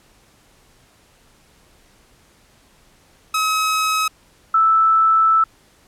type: tone pair in turn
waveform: sawtooth / sine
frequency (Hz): 1278 / 1317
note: D#6 / E6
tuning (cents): +46 / -2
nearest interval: minor second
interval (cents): 52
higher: second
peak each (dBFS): -13 / -11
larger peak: second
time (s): 3.34-4.08 / 4.54-5.44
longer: second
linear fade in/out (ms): 5
effects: pink hiss -54 dBFS RMS until 5.87 s + low-pass 12000 Hz 12 dB/octave